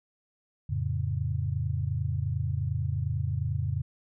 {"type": "chord", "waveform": "sine", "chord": "F augmented", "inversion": "none", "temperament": "equal", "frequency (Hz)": [87.31, 110, 138.59], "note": ["F2", "A2", "C#3"], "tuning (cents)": [0, 0, 0], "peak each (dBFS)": [-31, -31, -31], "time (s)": [0.69, 3.82], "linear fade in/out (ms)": 10, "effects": []}